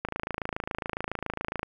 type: click train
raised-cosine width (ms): 0.5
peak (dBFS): -15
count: 44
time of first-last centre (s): 0.05-1.631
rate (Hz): 27.2
effects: 9-bit